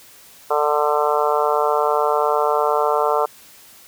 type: harmonic tone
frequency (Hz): 148.7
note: D3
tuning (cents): +22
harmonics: 3 / 4 / 5 / 6 / 7 / 8 / 9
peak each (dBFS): -21 / -22 / -23 / -24 / -24 / -25 / -26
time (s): 0.5-3.26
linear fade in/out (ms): 10
effects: white hiss -46 dBFS RMS until 3.87 s